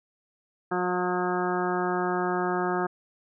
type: harmonic tone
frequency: 180 Hz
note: F#3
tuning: 47 cents flat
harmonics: 1 / 2 / 3 / 4 / 5 / 6 / 7 / 8 / 9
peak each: -33 / -28 / -40 / -31 / -34 / -38 / -33 / -40 / -36 dBFS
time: 0.71-2.87 s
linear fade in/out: 10 ms
effects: none